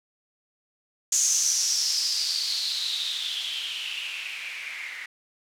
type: noise with low-pass filter sweep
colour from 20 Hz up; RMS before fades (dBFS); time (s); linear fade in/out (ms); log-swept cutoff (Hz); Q
violet; -28; 1.12-5.06; 5; 6700 to 2000; 6.7
effects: none